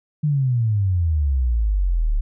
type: exponential sweep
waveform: sine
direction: down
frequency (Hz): 154.6 to 35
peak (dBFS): -16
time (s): 0.23-2.21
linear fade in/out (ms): 10
effects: none